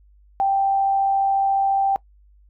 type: tone with amplitude modulation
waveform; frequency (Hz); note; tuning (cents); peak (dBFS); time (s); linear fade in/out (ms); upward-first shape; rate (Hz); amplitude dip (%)
sine; 784; G5; 0; -15; 0.4-1.96; 0; sine; 94.3; 25
effects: noise-tail reverb RT60 0.1 s tail -21 dB re dry + added 50 Hz sine -50 dBFS peak until 2.49 s